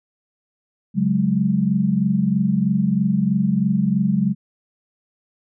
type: chord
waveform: sine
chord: C# suspended fourth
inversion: none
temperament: just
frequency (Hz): 138.59 / 184.79 / 207.9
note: C#3 / F#3 / G#3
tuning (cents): 0 / -2 / +2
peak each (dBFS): -24 / -19 / -19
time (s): 0.94-4.35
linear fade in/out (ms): 50
effects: none